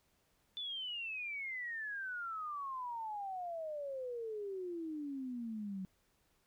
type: exponential sweep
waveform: sine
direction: down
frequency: 3525 to 185 Hz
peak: -39 dBFS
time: 0.57-5.85 s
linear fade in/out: 0 ms
effects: pink hiss -75 dBFS RMS until 6.46 s